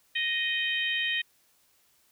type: harmonic tone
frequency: 622.3 Hz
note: D#5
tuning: in tune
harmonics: 3 / 4 / 5 / 6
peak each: -30 / -32 / -31 / -36 dBFS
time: 0.15-1.22 s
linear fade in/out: 10 ms
effects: white hiss -66 dBFS RMS until 2.11 s